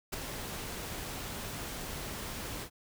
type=noise with ADSR envelope; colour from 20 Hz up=pink; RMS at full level=-33 dBFS; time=0.12-2.7 s; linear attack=15 ms; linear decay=11 ms; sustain=-7 dB; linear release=81 ms; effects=none